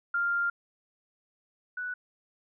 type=tone pair in turn; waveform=sine; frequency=1396.9 / 1480 Hz; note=F6 / F#6; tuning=0 / 0 cents; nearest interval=minor second; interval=100 cents; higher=second; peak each=-25 / -32 dBFS; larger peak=first; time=0.14-0.5 / 1.77-1.94 s; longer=first; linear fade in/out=5 ms; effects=none